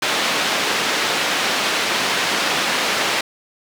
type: band-pass noise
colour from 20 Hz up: white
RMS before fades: -20 dBFS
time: 0.02-3.21 s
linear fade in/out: 5 ms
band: 220 to 3500 Hz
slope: 12 dB/octave
effects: none